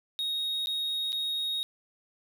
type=tone with dropouts; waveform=triangle; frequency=3751 Hz; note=A#7; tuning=10 cents sharp; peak=-27 dBFS; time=0.19-1.63 s; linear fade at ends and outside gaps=0 ms; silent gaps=0.659-0.671 / 1.121-1.128 s; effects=none